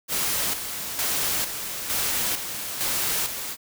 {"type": "noise with tremolo", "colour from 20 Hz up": "white", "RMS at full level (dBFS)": -25, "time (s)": [0.08, 3.57], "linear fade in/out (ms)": 50, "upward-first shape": "square", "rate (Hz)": 1.1, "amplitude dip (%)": 55, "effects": []}